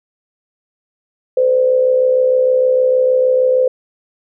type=tone with amplitude modulation; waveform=sine; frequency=511 Hz; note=C5; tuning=41 cents flat; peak=-7 dBFS; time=1.37-3.68 s; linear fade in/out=5 ms; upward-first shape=sine; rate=66.5 Hz; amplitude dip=55%; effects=none